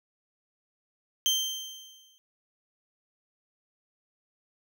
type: tone with exponential decay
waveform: 30% pulse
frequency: 3136 Hz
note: G7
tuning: in tune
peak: -18 dBFS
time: 1.26-2.18 s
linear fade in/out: 0 ms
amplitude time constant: 200 ms
effects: none